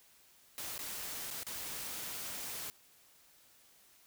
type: noise with dropouts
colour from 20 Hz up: white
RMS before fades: -42 dBFS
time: 0.58-2.7 s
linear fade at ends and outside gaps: 0 ms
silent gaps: 0.779-0.791 / 1.304-1.31 / 1.432-1.467 s
effects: white hiss -64 dBFS RMS until 4.06 s